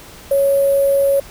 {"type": "tone with sample-and-hold", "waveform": "sine", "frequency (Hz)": 554.4, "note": "C#5", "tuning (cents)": 0, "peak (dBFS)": -11, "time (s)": [0.31, 1.2], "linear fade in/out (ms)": 5, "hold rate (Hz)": 11025, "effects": ["pink hiss -39 dBFS RMS until 1.3 s"]}